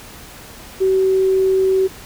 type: tone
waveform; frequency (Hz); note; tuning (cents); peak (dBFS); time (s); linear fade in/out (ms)
sine; 380.3; F#4; +48; -12; 0.8-1.88; 20
effects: pink hiss -38 dBFS RMS until 2.05 s